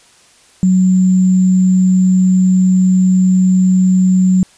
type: tone with sample-and-hold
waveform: sine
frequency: 185 Hz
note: F#3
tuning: in tune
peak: -7 dBFS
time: 0.63-4.43 s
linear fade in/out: 0 ms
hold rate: 7350 Hz
effects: white hiss -47 dBFS RMS until 4.57 s + resampled to 22050 Hz